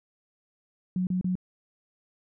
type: tone bursts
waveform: sine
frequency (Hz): 183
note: F#3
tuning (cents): -19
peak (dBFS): -24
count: 3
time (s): 0.96-1.354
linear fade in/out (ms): 2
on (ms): 110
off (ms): 32
effects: none